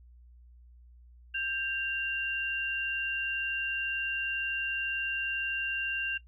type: tone pair together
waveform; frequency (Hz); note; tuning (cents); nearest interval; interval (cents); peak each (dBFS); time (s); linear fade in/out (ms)
sine; 1583 / 2771; G6 / F7; +17 / -14; minor seventh; 969; -35 / -30; 1.34-6.18; 10
effects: noise-tail reverb RT60 0.1 s tail -17 dB re dry + added 60 Hz sine -52 dBFS peak until 6.27 s